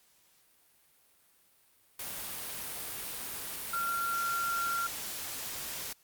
sine tone in noise, 1378 Hz, F6, 24 cents flat, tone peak -30 dBFS, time 3.73-4.87 s, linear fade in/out 5 ms, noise white, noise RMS -39 dBFS, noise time 1.99-5.93 s, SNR +6 dB, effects white hiss -66 dBFS RMS until 6.03 s + Opus 48 kbps

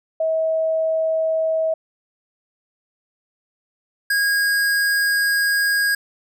sine / square tone pair in turn, 642 / 1636.5 Hz, E5 / G#6, -46 / -26 cents, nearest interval octave + major third, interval 1620 cents, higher second, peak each -17 dBFS, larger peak neither, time 0.2-1.74 / 4.1-5.95 s, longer second, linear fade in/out 5 ms, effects none

